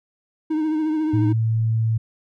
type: tone with vibrato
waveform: triangle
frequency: 311.1 Hz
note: D#4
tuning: in tune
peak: -17 dBFS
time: 0.5-1.33 s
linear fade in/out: 10 ms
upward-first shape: triangle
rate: 14 Hz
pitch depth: 45 cents each way
type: tone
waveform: sine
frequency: 112.2 Hz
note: A2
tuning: 34 cents sharp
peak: -17 dBFS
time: 1.13-1.98 s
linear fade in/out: 10 ms
effects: none